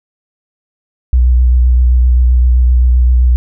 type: tone with vibrato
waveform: sine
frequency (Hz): 61.74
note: B1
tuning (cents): 0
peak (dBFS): -5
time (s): 1.13-3.36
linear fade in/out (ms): 0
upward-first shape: triangle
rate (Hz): 7.7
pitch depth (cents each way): 33
effects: none